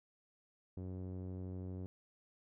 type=tone with low-pass filter; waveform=sawtooth; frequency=92.5 Hz; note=F#2; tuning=in tune; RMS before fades=-44 dBFS; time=0.77-1.86 s; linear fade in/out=0 ms; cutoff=400 Hz; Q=1.1; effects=none